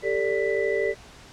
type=tone cluster; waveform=sine; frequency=394.5 / 447.1 / 583 / 1987 Hz; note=G4 / A4 / D5 / B6; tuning=+11 / +28 / -13 / +10 cents; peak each=-26 / -26 / -28 / -30 dBFS; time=0.02-0.95 s; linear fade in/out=50 ms; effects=pink hiss -47 dBFS RMS until 1.32 s + low-pass 7000 Hz 12 dB/octave

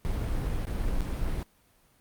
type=noise with dropouts; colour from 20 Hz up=brown; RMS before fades=-29 dBFS; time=0.05-1.43 s; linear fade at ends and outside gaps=0 ms; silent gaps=0.652-0.67 / 1.007-1.017 s; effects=pink hiss -64 dBFS RMS until 2 s + Opus 32 kbps

